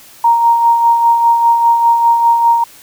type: tone with tremolo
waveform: sine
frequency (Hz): 932.3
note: A#5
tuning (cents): 0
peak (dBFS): -5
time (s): 0.24-2.64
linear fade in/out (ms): 5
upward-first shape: sine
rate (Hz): 5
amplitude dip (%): 45
effects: white hiss -40 dBFS RMS until 2.82 s